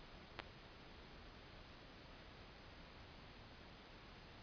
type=clicks; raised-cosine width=0.3 ms; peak=-27 dBFS; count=2; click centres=0.391 / 0.4 s; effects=pink hiss -58 dBFS RMS until 4.42 s + resampled to 11025 Hz